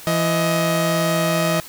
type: tone pair together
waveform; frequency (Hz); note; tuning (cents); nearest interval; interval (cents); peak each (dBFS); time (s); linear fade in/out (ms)
sawtooth; 167.66 / 629; E3 / D#5; +30 / +19; octave + major seventh; 2289; -16; 0.07-1.6; 0
effects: white hiss -39 dBFS RMS until 1.68 s